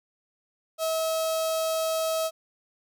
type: tone with notch filter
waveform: sawtooth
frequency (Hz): 644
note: E5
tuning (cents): -41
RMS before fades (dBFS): -27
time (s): 0.78-2.31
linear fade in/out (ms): 50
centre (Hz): 2000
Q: 1.1
effects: none